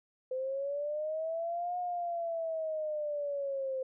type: linear two-way sweep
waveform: sine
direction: up then down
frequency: 510 to 720 to 519 Hz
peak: -32 dBFS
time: 0.31-3.83 s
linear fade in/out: 5 ms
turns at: 1.78 s
effects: none

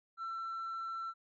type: tone with tanh clipping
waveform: triangle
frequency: 1343 Hz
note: E6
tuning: 32 cents sharp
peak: -38 dBFS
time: 0.17-1.14 s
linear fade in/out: 50 ms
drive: 6 dB
effects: none

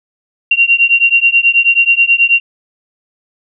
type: beating tone pair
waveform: sine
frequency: 2755 / 2764.3 Hz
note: F7 / F7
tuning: -24 / -18 cents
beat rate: 9.3 Hz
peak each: -10 dBFS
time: 0.51-2.4 s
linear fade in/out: 5 ms
effects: none

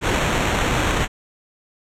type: noise with sample-and-hold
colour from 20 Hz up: pink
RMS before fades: -20 dBFS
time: 0.01-1.08 s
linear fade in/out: 50 ms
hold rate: 4900 Hz
effects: low-pass 9000 Hz 12 dB/octave

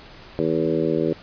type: harmonic tone with a mistuned harmonic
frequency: 80.5 Hz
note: E2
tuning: 41 cents flat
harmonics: 2 / 3 / 4 / 5 / 6 / 7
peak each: -28 / -28 / -24 / -24 / -26 / -29 dBFS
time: 0.39-1.13 s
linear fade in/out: 0 ms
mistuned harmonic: 2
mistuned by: -19 cents
effects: pink hiss -44 dBFS RMS until 1.22 s + resampled to 11025 Hz

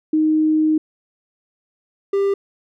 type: tone pair in turn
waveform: sine / triangle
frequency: 311.1 / 396.4 Hz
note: D#4 / G4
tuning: 0 / +19 cents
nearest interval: major third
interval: 419 cents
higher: second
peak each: -13 dBFS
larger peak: neither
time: 0.13-0.78 / 2.13-2.34 s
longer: first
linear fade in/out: 5 ms
effects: none

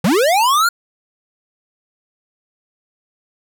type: linear sweep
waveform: square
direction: up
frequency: 146.83 to 1444 Hz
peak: -12 dBFS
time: 0.04-0.69 s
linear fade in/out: 5 ms
effects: none

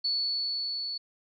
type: tone with level ramp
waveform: sine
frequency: 4435 Hz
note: C#8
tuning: in tune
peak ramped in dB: -25 to -32 dBFS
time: 0.04-0.98 s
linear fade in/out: 10 ms
effects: none

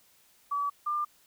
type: tone pair in turn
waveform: sine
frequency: 1145 / 1196.5 Hz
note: D6 / D6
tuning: -44 / +32 cents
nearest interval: minor second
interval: 76 cents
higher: second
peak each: -27 dBFS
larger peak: neither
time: 0.51-0.7 / 0.86-1.05 s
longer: neither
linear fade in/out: 10 ms
effects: white hiss -63 dBFS RMS until 1.26 s

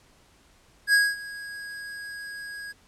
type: tone with ADSR envelope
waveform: square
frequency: 1649 Hz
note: G#6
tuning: 13 cents flat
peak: -16 dBFS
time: 0.87-2.73 s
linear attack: 65 ms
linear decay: 220 ms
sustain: -20 dB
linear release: 21 ms
effects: pink hiss -59 dBFS RMS until 2.87 s + low-pass 10000 Hz 12 dB/octave

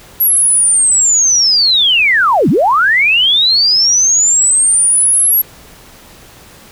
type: linear two-way sweep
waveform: sine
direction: down then up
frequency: 11660 to 130.2 to 11660 Hz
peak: -7 dBFS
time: 0.2-5.42 s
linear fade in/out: 10 ms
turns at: 2.49 s
effects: pink hiss -39 dBFS RMS until 6.71 s

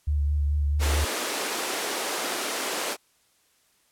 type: tone with vibrato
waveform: sine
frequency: 73 Hz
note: D2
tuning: 10 cents flat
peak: -21 dBFS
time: 0.07-1.05 s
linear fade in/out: 10 ms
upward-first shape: sine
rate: 4.6 Hz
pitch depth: 28 cents each way
type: high-pass noise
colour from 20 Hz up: pink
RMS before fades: -29 dBFS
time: 0.79-2.97 s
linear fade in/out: 50 ms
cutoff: 300 Hz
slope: 24 dB/octave
effects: white hiss -65 dBFS RMS until 3.91 s + low-pass 12000 Hz 12 dB/octave

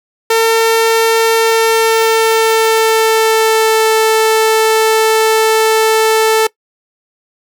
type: tone with pitch glide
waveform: sawtooth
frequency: 451.7 to 441.1 Hz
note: A4 to A4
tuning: +45 to +4 cents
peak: -4 dBFS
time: 0.3-6.47 s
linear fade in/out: 5 ms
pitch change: -41 cents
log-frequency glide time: 1.36-3.91 s
effects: noise-tail reverb RT60 0.1 s tail -21 dB re dry

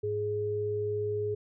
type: tone pair together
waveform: sine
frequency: 104.4 / 418.5 Hz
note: G#2 / G#4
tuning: +10 / +13 cents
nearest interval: 2 octaves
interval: 2403 cents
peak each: -36 / -29 dBFS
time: 0.03-1.35 s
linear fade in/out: 10 ms
effects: none

